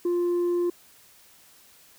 sine tone, 350 Hz, F4, 4 cents sharp, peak -19 dBFS, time 0.05-0.7 s, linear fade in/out 5 ms, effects tanh soft clip ceiling -21 dBFS + white hiss -55 dBFS RMS until 1.98 s

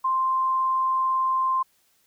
sine tone, 1047 Hz, C6, 1 cent sharp, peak -20 dBFS, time 0.04-1.63 s, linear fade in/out 10 ms, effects white hiss -65 dBFS RMS until 2.06 s

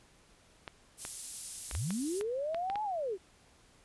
clicks, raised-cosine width 0.3 ms, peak -24 dBFS, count 9, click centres 0.678 / 1.051 / 1.712 / 1.751 / 1.906 / 2.211 / 2.546 / 2.7 / 2.757 s
pink high-pass noise, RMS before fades -40 dBFS, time 0.97-2.23 s, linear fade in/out 50 ms, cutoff 9600 Hz, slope 12 dB/octave
sine linear two-way sweep, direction up then down, 40.83 to 870 to 346.1 Hz, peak -32 dBFS, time 1.71-3.18 s, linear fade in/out 50 ms, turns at 2.83 s
effects pink hiss -63 dBFS RMS until 3.84 s + resampled to 24000 Hz

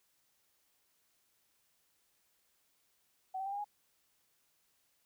sine tone with pitch steps, 755 / 772.6 / 790.7 / 809.2 / 828.1 Hz, F#5 / G5 / G5 / G#5 / G#5, +35 / -25 / +15 / -45 / -5 cents, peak -36 dBFS, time 3.34-3.645 s, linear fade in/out 10 ms, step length 61 ms, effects white hiss -75 dBFS RMS until 5.05 s

